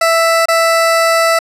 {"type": "tone with dropouts", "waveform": "20% pulse", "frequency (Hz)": 661, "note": "E5", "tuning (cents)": 5, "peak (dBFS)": -4, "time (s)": [0.01, 1.39], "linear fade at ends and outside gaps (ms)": 5, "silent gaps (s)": [0.457, 0.484], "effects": ["low-pass 12000 Hz 12 dB/octave"]}